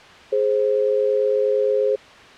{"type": "tone pair together", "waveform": "sine", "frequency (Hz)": [418.3, 527], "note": ["G#4", "C5"], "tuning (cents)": [12, 12], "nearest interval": "major third", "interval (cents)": 400, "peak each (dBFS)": -19, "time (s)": [0.32, 1.96], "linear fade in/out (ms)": 10, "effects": ["white hiss -43 dBFS RMS until 2.37 s", "low-pass 3000 Hz 12 dB/octave"]}